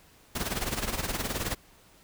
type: noise with tremolo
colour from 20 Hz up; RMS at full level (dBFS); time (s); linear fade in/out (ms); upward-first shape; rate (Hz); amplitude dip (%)
pink; -29; 0.35-1.55; 5; sine; 19; 70
effects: pink hiss -58 dBFS RMS until 2.03 s